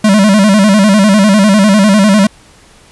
square tone with vibrato, 203.7 Hz, G#3, 33 cents flat, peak -5 dBFS, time 0.04-2.27 s, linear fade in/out 5 ms, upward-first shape square, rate 10 Hz, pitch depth 94 cents each way, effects pink hiss -42 dBFS RMS until 2.91 s + resampled to 24000 Hz

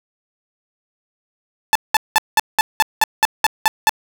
sawtooth tone bursts, 876 Hz, A5, 8 cents flat, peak -6 dBFS, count 11, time 1.73-3.894 s, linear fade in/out 0 ms, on 24 ms, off 190 ms, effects none

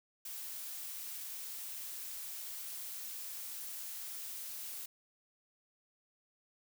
blue noise, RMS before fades -44 dBFS, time 0.25-4.86 s, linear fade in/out 5 ms, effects none

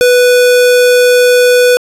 square tone, 493.9 Hz, B4, in tune, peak -5 dBFS, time 0.01-1.77 s, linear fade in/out 0 ms, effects resampled to 32000 Hz + 7-bit

